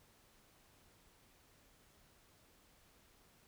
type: silence
effects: pink hiss -68 dBFS RMS until 3.47 s